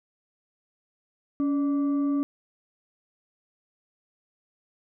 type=tone with frequency modulation; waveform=sine; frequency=282.2 Hz; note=C#4; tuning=31 cents sharp; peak=-22 dBFS; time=1.4-2.23 s; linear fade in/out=0 ms; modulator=881 Hz; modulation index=0.23; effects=none